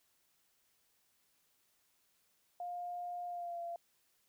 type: tone with pitch glide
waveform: sine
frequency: 707 to 685.7 Hz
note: F5 to F5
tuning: +21 to -32 cents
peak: -39 dBFS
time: 2.6-3.76 s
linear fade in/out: 2 ms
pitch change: -53 cents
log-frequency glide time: 3.27-3.6 s
effects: white hiss -75 dBFS RMS until 4.28 s